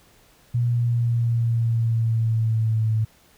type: tone with pitch glide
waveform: sine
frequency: 120 to 110.04 Hz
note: B2 to A2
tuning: -49 to +1 cents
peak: -18 dBFS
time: 0.54-3.05 s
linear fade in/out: 10 ms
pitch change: -150 cents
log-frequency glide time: 0.65-2.93 s
effects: pink hiss -56 dBFS RMS until 3.37 s